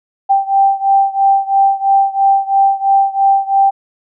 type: beating tone pair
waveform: sine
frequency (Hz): 784 / 787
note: G5 / G5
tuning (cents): 0 / +7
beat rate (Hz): 3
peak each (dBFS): -11 / -13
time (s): 0.29-3.71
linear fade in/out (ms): 20
effects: none